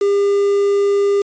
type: tone with quantisation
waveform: triangle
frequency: 402.2 Hz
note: G4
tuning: 44 cents sharp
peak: -10 dBFS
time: 0.01-1.22 s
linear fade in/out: 5 ms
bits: 5
effects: resampled to 16000 Hz